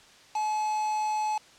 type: tone with quantisation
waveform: triangle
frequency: 856 Hz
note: A5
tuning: 48 cents flat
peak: -24 dBFS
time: 0.35-1.38 s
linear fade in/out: 5 ms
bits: 6
effects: white hiss -54 dBFS RMS until 1.58 s + low-pass 6000 Hz 12 dB/octave